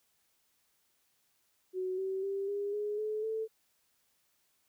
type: tone with pitch steps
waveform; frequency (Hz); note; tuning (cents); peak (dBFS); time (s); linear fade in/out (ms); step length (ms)
sine; 371.3 / 382.2 / 393.4 / 404.9 / 416.8 / 429 / 441.6; F#4 / G4 / G4 / G#4 / G#4 / A4 / A4; +6 / -44 / +6 / -44 / +6 / -44 / +6; -32; 1.73-3.48; 50; 250
effects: white hiss -74 dBFS RMS until 4.68 s